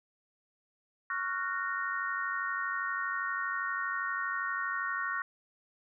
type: chord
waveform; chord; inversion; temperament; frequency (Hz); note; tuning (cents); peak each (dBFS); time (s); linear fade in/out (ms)
sine; Gb major seventh; second; just; 1110 / 1387.5 / 1480 / 1850; Db6 / F6 / Gb6 / Bb6; +2 / -12 / 0 / -14; -36 / -38 / -37 / -36; 1.1-5.22; 2
effects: none